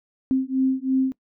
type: beating tone pair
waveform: sine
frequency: 261.6 / 264.6 Hz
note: C4 / C4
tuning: 0 / +20 cents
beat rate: 3 Hz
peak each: -22 / -22 dBFS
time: 0.31-1.12 s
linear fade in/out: 0 ms
effects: noise-tail reverb RT60 0.1 s tail -21 dB re dry